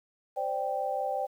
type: chord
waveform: sine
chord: C suspended second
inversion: none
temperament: just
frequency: 523.3 / 588.7 / 784.9 Hz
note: C5 / D5 / G5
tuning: 0 / +4 / +2 cents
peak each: -34 / -34 / -31 dBFS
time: 0.36-1.27 s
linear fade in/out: 20 ms
effects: 10-bit

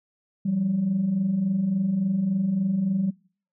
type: tone pair together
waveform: sine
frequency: 169.88 / 193.4 Hz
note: F3 / G3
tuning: -48 / -23 cents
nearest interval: major second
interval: 225 cents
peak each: -29 / -21 dBFS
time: 0.45-3.11 s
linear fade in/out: 10 ms
effects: noise-tail reverb RT60 0.5 s tail -26 dB re dry + tanh soft clip ceiling -16 dBFS

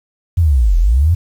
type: linear two-way sweep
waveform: sine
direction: down then up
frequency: 90.2 to 38.89 to 90.2 Hz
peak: -8 dBFS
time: 0.37-1.15 s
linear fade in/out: 10 ms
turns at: 0.78 s
effects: 7-bit

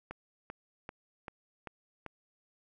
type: click train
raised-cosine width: 0.5 ms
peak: -26 dBFS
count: 6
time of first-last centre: 0.11-2.063 s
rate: 2.56 Hz
effects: none

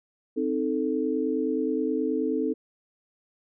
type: chord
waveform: sine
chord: A diminished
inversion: first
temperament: equal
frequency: 261.6 / 311.1 / 440 Hz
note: C4 / Eb4 / A4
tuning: 0 / 0 / 0 cents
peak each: -28 dBFS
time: 0.36-2.54 s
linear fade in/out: 20 ms
effects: none

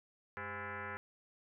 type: tone with frequency modulation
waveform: sine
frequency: 211.2 Hz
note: G#3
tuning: 29 cents sharp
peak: -40 dBFS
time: 0.37-0.97 s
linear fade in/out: 0 ms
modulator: 305 Hz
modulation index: 6.1
effects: none

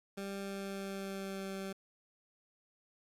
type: tone with pitch glide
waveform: 20% pulse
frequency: 197.2 to 193.59 Hz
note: G3 to G3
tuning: +11 to -21 cents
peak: -34 dBFS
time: 0.17-1.73 s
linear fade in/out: 10 ms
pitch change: -32 cents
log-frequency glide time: 0.4-1.5 s
effects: resampled to 32000 Hz + 10-bit

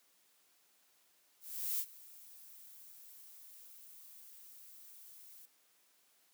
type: noise with ADSR envelope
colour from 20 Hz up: violet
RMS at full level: -35 dBFS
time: 1.4-5.46 s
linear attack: 390 ms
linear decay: 62 ms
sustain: -21 dB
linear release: 10 ms
effects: white hiss -71 dBFS RMS until 6.33 s + high-pass 200 Hz 12 dB/octave

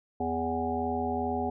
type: harmonic tone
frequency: 82.4 Hz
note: E2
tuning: in tune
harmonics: 1 / 3 / 5 / 7 / 9 / 10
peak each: -38 / -33 / -34 / -40 / -32 / -37 dBFS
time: 0.2-1.5 s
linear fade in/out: 5 ms
effects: none

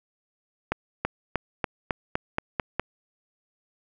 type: accelerating click train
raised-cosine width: 0.5 ms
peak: -9 dBFS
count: 9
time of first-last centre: 0.72-2.796 s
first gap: 330 ms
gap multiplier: 0.93
effects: none

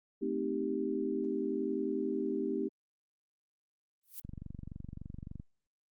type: chord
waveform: sine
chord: A half-diminished seventh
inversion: none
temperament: equal with one note detuned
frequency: 220 / 260 / 311.1 / 392 Hz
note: A3 / C4 / Eb4 / G4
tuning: 0 / -11 / 0 / 0 cents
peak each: -39 / -37 / -37 / -35 dBFS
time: 0.21-2.69 s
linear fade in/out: 20 ms
type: noise with exponential growth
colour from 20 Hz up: violet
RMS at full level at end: -38 dBFS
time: 4.03-4.2 s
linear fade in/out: 5 ms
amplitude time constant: 36 ms
type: click train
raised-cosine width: 5 ms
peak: -31 dBFS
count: 28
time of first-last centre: 4.25-5.399 s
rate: 23.5 Hz
effects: Opus 48 kbps

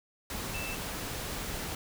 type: tone in noise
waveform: sine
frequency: 2656 Hz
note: E7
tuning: 12 cents sharp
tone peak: -38 dBFS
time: 0.54-0.75 s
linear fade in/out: 2 ms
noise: pink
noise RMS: -37 dBFS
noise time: 0.3-1.75 s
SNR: -4 dB
effects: none

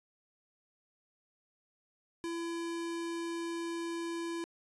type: tone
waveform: square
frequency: 336.5 Hz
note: E4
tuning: 36 cents sharp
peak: -36 dBFS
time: 2.24-4.44 s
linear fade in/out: 0 ms
effects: resampled to 24000 Hz

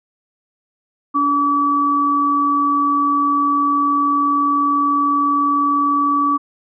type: tone pair together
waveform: sine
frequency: 286.8 / 1147 Hz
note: D4 / D6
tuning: -41 / -41 cents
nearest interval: 2 octaves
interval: 2400 cents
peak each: -20 / -14 dBFS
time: 1.14-6.38 s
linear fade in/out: 20 ms
effects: none

